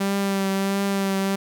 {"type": "tone with vibrato", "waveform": "sawtooth", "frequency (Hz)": 196, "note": "G3", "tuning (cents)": 0, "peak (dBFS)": -17, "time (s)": [0, 1.36], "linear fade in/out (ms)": 10, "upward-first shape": "triangle", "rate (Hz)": 1.5, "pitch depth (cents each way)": 24, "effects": []}